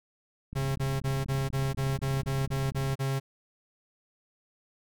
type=click train; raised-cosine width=5 ms; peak=-27 dBFS; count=80; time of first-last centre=0.53-2.931 s; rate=32.9 Hz
type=tone bursts; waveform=45% pulse; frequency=135.3 Hz; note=C#3; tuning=42 cents flat; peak=-27 dBFS; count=11; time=0.55-3.2 s; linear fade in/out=20 ms; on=210 ms; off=34 ms
effects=none